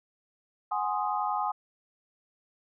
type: chord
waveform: sine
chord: Ab dominant seventh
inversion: third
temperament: equal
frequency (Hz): 740 / 830.6 / 1046.5 / 1244.5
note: Gb5 / Ab5 / C6 / Eb6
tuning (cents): 0 / 0 / 0 / 0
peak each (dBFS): -34 / -30 / -34 / -33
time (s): 0.71-1.52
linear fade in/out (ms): 10
effects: none